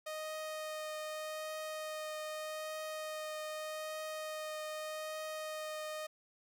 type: tone with vibrato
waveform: sawtooth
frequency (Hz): 620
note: D#5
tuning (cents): -6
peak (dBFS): -36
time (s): 0.06-6.07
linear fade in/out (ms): 10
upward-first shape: triangle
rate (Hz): 0.82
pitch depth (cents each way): 11
effects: 11-bit